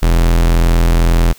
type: tone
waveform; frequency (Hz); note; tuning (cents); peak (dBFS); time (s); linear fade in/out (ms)
45% pulse; 42.13; E1; +38; -8; 0.02-1.33; 10
effects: white hiss -43 dBFS RMS until 1.38 s